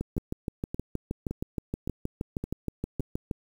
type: two click trains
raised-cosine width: 3 ms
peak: -19 / -17 dBFS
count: 6 / 22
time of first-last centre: 0.18-3.005 / 0.01-3.312 s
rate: 1.77 / 6.36 Hz
effects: 8-bit